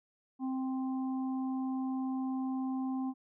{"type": "harmonic tone", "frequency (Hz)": 261.8, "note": "C4", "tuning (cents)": 1, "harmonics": [1, 3, 4], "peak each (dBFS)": [-32, -44, -49], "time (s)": [0.39, 3.14], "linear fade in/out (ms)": 50, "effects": []}